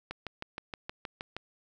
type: click train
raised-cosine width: 0.3 ms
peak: -21 dBFS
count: 9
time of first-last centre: 0.11-1.366 s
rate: 6.37 Hz
effects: none